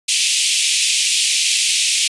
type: band-pass noise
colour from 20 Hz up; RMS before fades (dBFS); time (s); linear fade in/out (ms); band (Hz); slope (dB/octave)
pink; -17; 0.08-2.08; 10; 2400 to 10000; 48
effects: resampled to 24000 Hz